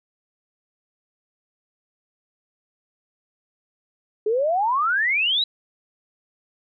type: exponential sweep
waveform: sine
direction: up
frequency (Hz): 411.9 to 3996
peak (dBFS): -18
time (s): 4.26-5.44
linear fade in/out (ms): 5
effects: none